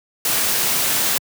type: noise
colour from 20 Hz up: white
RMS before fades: -19 dBFS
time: 0.25-1.18 s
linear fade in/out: 2 ms
effects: high-pass 100 Hz 12 dB/octave